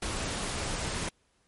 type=noise; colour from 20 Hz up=pink; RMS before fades=-33 dBFS; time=0.02-1.09 s; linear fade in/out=5 ms; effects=pink hiss -70 dBFS RMS until 1.47 s + MP3 48 kbps